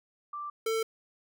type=tone pair in turn; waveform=sine / square; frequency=1176 / 447 Hz; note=D6 / A4; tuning=+2 / +27 cents; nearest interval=octave + perfect fourth; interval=1675 cents; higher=first; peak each=-35 / -28 dBFS; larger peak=second; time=0.33-0.5 / 0.66-0.83 s; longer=neither; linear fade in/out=5 ms; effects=none